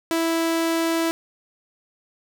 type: tone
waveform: sawtooth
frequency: 329.6 Hz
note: E4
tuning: in tune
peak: -16 dBFS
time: 0.11-1.11 s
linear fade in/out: 0 ms
effects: none